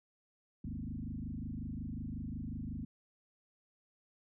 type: tone with frequency modulation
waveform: sine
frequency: 155.56 Hz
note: D#3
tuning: in tune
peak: -38 dBFS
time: 0.64-2.85 s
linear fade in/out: 5 ms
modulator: 25.5 Hz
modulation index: 4.2
effects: none